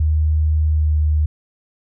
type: tone with pitch glide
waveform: sine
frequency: 77.3 to 76.24 Hz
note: D#2 to D#2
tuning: -11 to -35 cents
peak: -13 dBFS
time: 0-1.26 s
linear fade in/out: 5 ms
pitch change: -24 cents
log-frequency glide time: 0.67-0.96 s
effects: none